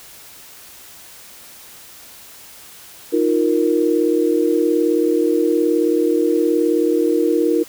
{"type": "chord", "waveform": "sine", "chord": "Eb suspended second", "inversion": "none", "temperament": "just", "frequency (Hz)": [311.1, 350, 466.7], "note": ["Eb4", "F4", "Bb4"], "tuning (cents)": [0, 4, 2], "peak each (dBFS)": -18, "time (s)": [3.12, 7.64], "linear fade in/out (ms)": 20, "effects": ["white hiss -41 dBFS RMS until 7.68 s"]}